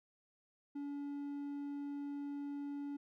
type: tone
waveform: triangle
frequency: 285.2 Hz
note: C#4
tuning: 49 cents sharp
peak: -38 dBFS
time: 0.75-2.97 s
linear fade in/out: 10 ms
effects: none